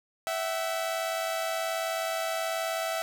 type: tone pair together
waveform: sawtooth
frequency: 658.2 / 757 Hz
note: E5 / F#5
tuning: -3 / +39 cents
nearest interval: major second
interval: 242 cents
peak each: -26 / -31 dBFS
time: 0.27-3.02 s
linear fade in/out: 0 ms
effects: none